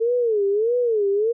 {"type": "tone with vibrato", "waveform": "sine", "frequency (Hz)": 441.6, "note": "A4", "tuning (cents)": 6, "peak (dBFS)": -17, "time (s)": [0, 1.33], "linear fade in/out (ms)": 20, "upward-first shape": "sine", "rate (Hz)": 1.6, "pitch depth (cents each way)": 190, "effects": []}